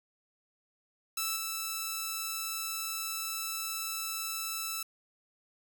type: tone with level steps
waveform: 5% pulse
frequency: 1318.5 Hz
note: E6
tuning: in tune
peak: -19 / -22 dBFS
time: 1.17-4.83 s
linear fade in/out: 5 ms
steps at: 1.36 s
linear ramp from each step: 5 ms
effects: 9-bit